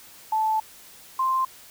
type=tone pair in turn; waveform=sine; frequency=874 / 1046.9 Hz; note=A5 / C6; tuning=-12 / +1 cents; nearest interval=minor third; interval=313 cents; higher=second; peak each=-20 dBFS; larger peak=neither; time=0.32-0.6 / 1.19-1.45 s; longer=first; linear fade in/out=5 ms; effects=white hiss -48 dBFS RMS until 1.7 s